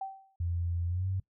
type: tone with exponential decay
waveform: sine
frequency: 774 Hz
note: G5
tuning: 22 cents flat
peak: -31 dBFS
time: 0.01-0.36 s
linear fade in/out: 5 ms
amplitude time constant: 76 ms
type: tone with pitch glide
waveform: sine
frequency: 86 to 94.87 Hz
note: F2 to F#2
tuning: -26 to +44 cents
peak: -29 dBFS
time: 0.4-1.2 s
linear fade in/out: 5 ms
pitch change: +170 cents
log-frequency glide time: 0.87-1.07 s
effects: noise-tail reverb RT60 0.1 s tail -21 dB re dry